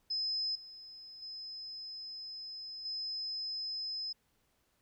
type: tone with level steps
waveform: sine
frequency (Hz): 5100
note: D#8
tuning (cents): +42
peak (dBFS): -32 / -48 / -42 / -36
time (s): 0.1-4.13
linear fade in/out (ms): 10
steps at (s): 0.55 / 1.22 / 2.85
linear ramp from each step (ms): 5
effects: pink hiss -75 dBFS RMS until 4.81 s